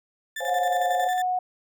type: tone with tremolo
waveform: 35% pulse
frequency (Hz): 1768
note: A6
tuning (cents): +8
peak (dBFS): -28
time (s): 0.36-1.22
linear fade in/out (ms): 5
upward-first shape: square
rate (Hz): 11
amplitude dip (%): 55
type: chord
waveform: sine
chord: Db major seventh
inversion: third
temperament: equal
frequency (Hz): 523.3 / 554.4 / 698.5 / 830.6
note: C5 / Db5 / F5 / Ab5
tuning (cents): 0 / 0 / 0 / 0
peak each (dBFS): -31 / -34 / -32 / -35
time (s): 0.4-1.08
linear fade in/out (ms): 10
type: tone with pitch glide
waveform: sine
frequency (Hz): 719 to 732.8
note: F#5 to F#5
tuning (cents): -50 to -17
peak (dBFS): -22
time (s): 0.48-1.39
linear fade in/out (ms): 5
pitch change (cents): +33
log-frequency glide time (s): 0.91-1.13
effects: none